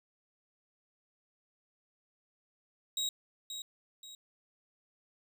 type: tone with echo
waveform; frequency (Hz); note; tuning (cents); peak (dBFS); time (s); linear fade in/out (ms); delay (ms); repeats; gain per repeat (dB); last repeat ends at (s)
30% pulse; 3810; A#7; +37; -29; 2.97-3.09; 2; 530; 2; -8; 4.15
effects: none